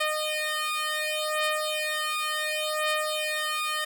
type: beating tone pair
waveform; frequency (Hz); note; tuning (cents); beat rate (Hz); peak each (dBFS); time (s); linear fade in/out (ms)
10% pulse; 613 / 613.69; D#5 / D#5; -26 / -24; 0.69; -21; 0-3.85; 10
effects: none